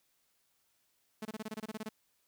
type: tone bursts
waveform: sawtooth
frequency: 217.2 Hz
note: A3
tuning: 22 cents flat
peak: -34 dBFS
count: 12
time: 1.22-1.89 s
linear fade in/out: 5 ms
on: 32 ms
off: 26 ms
effects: white hiss -75 dBFS RMS until 2.27 s